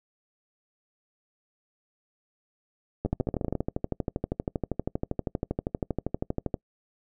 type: two click trains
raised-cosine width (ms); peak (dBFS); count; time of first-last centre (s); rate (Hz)
2; -15 / -14; 8 / 45; 3.06-3.553 / 3.05-6.542; 14.2 / 12.6
effects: noise-tail reverb RT60 0.1 s tail -25 dB re dry